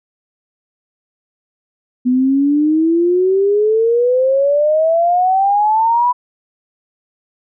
sine exponential sweep, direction up, 246.9 to 995 Hz, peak -10 dBFS, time 2.05-6.13 s, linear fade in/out 20 ms, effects none

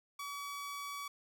sawtooth tone, 1139 Hz, C#6, 47 cents sharp, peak -37 dBFS, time 0.19-1.08 s, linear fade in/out 5 ms, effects none

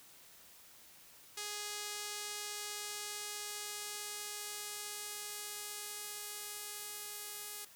sawtooth tone with band-pass filter sweep, 415.3 Hz, G#4, in tune, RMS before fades -44 dBFS, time 1.37-7.65 s, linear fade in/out 5 ms, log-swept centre 6700 to 12000 Hz, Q 0.83, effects white hiss -59 dBFS RMS until 7.75 s

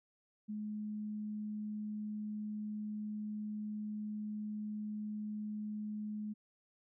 sine tone, 211.5 Hz, G#3, 32 cents sharp, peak -38 dBFS, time 0.48-6.34 s, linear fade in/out 20 ms, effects none

